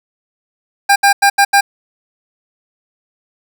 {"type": "tone bursts at uneven times", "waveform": "25% pulse", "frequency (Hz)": 800, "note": "G5", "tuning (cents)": 35, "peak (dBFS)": -3, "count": 5, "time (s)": [[0.89, 0.96], [1.03, 1.13], [1.22, 1.3], [1.38, 1.45], [1.53, 1.61]], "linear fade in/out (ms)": 10, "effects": []}